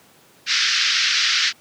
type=band-pass noise; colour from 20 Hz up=white; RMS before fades=-19 dBFS; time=0.46-1.53 s; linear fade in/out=50 ms; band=1400 to 5600 Hz; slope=48 dB/octave; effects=pink hiss -52 dBFS RMS until 1.6 s + high-pass 150 Hz 12 dB/octave